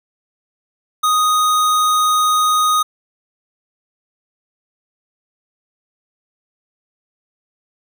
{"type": "tone", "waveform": "square", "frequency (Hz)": 1244.5, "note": "D#6", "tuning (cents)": 0, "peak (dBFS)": -13, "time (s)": [1.03, 2.83], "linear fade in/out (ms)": 10, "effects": []}